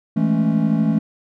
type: chord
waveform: triangle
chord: A major seventh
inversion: second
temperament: equal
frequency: 164.81 / 207.7 / 220 / 277.2 Hz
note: E3 / G#3 / A3 / C#4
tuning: 0 / 0 / 0 / 0 cents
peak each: -18 / -21 / -16 / -21 dBFS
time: 0.16-0.99 s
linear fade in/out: 10 ms
effects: tanh soft clip ceiling -3 dBFS